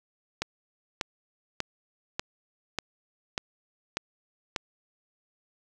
click train, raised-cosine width 0.2 ms, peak -11 dBFS, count 8, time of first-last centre 0.42-4.562 s, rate 1.69 Hz, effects 8-bit

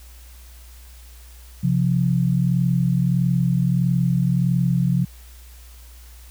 sine tone pair together, 133.05 / 174.61 Hz, C3 / F3, +29 / 0 cents, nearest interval perfect fourth, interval 471 cents, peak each -19 dBFS, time 1.63-5.05 s, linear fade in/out 10 ms, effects added 60 Hz sine -41 dBFS peak until 6.3 s + white hiss -50 dBFS RMS until 6.3 s

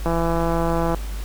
click train, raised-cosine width 1 ms, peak -9 dBFS, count 149, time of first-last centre 0.06-0.946 s, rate 167 Hz, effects added 50 Hz sine -26 dBFS peak until 1.24 s + pink hiss -40 dBFS RMS until 1.24 s

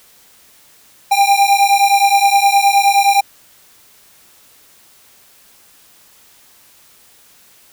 square beating tone pair, 793 / 802.6 Hz, G5 / G5, +20 / +41 cents, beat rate 9.6 Hz, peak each -13 dBFS, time 1.11-3.21 s, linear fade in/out 10 ms, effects white hiss -48 dBFS RMS until 7.72 s

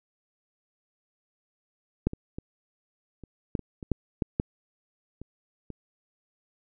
clicks, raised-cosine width 3 ms, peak -10 / -22 / -22 / -30 / -13 / -25 / -25 / -11 / -12 / -11 / -27 / -25 dBFS, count 12, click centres 2.07 / 2.134 / 2.385 / 3.237 / 3.552 / 3.593 / 3.828 / 3.917 / 4.222 / 4.399 / 5.216 / 5.703 s, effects none

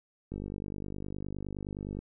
click train, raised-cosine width 3 ms, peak -25 dBFS, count 84, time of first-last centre 0.32-1.99 s, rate 49.7 Hz, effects none

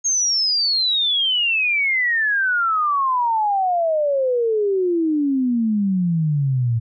sine exponential sweep, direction down, 6550 to 112.1 Hz, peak -16 dBFS, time 0.04-6.8 s, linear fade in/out 20 ms, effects none

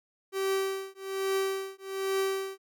45% pulse tone with tremolo, 386.7 Hz, G4, 24 cents flat, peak -25 dBFS, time 0.32-2.58 s, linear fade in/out 50 ms, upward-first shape triangle, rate 1.2 Hz, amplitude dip 100%, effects none

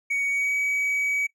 triangle tone with pitch glide, 2242 to 2271 Hz, C#7 to C#7, +19 to +41 cents, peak -21 dBFS, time 0.1-1.27 s, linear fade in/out 10 ms, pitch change +22 cents, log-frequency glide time 0.27-0.55 s, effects noise-tail reverb RT60 0.1 s tail -17 dB re dry

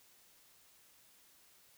silence, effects white hiss -65 dBFS RMS until 1.77 s

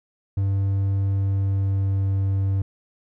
triangle tone with pitch glide, 98 to 97.27 Hz, G2 to G2, 0 to -13 cents, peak -17 dBFS, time 0.37-2.62 s, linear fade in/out 5 ms, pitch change -13 cents, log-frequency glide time 1.06-2.09 s, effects none

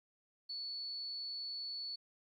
sine tone, 4435 Hz, C#8, in tune, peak -40 dBFS, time 0.49-1.96 s, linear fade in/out 10 ms, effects 13-bit

